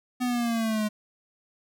square exponential sweep, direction down, 251.3 to 210 Hz, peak -25 dBFS, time 0.2-0.89 s, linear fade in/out 20 ms, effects none

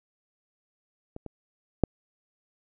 clicks, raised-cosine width 2 ms, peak -25 / -25 / -6 dBFS, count 3, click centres 1.164 / 1.263 / 1.837 s, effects none

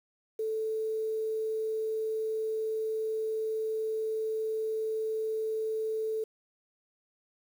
sine tone with quantisation, 439.3 Hz, A4, 3 cents flat, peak -29 dBFS, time 0.39-6.24 s, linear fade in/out 5 ms, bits 9, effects none

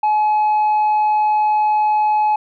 sine tone, 850 Hz, G#5, 40 cents sharp, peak -10 dBFS, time 0.03-2.36 s, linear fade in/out 5 ms, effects tanh soft clip ceiling -12 dBFS

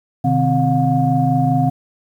sine tone cluster, 127.7 / 152.7 / 259.9 / 716 Hz, C3 / D#3 / C4 / F5, -42 / -32 / -11 / +43 cents, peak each -18 dBFS, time 0.24-1.7 s, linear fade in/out 10 ms, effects tanh soft clip ceiling -2 dBFS + 8-bit

